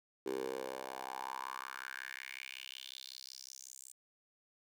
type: tone with high-pass filter sweep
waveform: 10% pulse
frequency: 65.41 Hz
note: C2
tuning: in tune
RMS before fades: -45 dBFS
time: 0.26-3.92 s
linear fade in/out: 5 ms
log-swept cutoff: 380 to 8100 Hz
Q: 4.4
effects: none